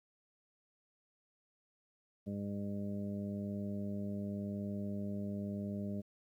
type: harmonic tone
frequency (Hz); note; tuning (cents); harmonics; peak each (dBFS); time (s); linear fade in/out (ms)
100.9; G#2; -49; 1 / 2 / 3 / 4 / 5 / 6; -44 / -38 / -50 / -50 / -56 / -49; 2.26-6.02; 20
effects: 12-bit